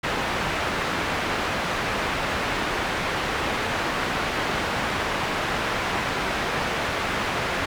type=low-pass noise; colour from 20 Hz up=white; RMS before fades=-26 dBFS; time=0.03-7.66 s; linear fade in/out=10 ms; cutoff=1900 Hz; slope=12 dB/octave; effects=none